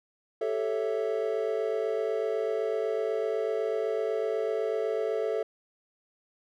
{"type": "chord", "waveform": "triangle", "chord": "A dominant seventh", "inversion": "third", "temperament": "equal", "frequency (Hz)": [392, 440, 554.4, 659.3], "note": ["G4", "A4", "C#5", "E5"], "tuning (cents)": [0, 0, 0, 0], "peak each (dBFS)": [-33, -27, -33, -32], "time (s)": [0.41, 5.43], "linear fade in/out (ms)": 5, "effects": []}